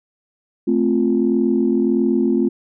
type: chord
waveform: sine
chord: F major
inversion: first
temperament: equal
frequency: 220 / 261.6 / 349.2 Hz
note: A3 / C4 / F4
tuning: 0 / 0 / 0 cents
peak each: -18 dBFS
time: 0.67-2.49 s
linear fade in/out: 10 ms
effects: tanh soft clip ceiling -5 dBFS